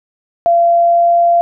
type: tone with pitch glide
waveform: sine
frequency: 684 to 688 Hz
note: F5 to F5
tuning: -36 to -26 cents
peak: -7 dBFS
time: 0.46-1.41 s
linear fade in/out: 0 ms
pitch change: +10 cents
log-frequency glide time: 0.6-1.14 s
effects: none